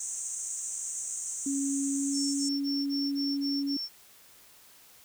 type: band-pass noise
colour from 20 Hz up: pink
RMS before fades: -36 dBFS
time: 0-2.49 s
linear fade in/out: 5 ms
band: 6200 to 8800 Hz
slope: 96 dB/octave
type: tone with pitch glide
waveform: sine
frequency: 277.2 to 279.9 Hz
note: C#4 to C#4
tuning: 0 to +17 cents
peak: -28 dBFS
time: 1.46-3.77 s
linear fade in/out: 5 ms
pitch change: +17 cents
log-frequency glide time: 1.89-2.26 s
type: tone bursts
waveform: sine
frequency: 5430 Hz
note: F8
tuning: 50 cents flat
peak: -32 dBFS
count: 7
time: 2.12-3.892 s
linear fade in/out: 50 ms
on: 230 ms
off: 27 ms
effects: white hiss -56 dBFS RMS until 5.04 s